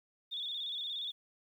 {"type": "tone with vibrato", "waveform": "sine", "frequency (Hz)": 3520, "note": "A7", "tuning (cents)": 0, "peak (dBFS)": -36, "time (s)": [0.31, 1.12], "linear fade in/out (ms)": 20, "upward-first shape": "square", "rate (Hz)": 17, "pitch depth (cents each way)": 57, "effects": ["11-bit"]}